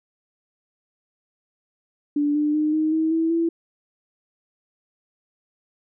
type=tone with pitch steps; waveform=sine; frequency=291.8 / 298.3 / 304.9 / 311.7 / 318.6 / 325.6 / 332.9 Hz; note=D4 / D4 / D#4 / D#4 / D#4 / E4 / E4; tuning=-11 / +27 / -35 / +3 / +41 / -21 / +17 cents; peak=-18 dBFS; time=2.16-3.49 s; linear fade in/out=5 ms; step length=190 ms; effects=none